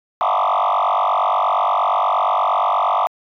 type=tone with frequency modulation; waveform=sine; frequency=942 Hz; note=A#5; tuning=18 cents sharp; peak=-12 dBFS; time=0.21-3.07 s; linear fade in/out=0 ms; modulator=48.5 Hz; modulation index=5.9; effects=tanh soft clip ceiling -13 dBFS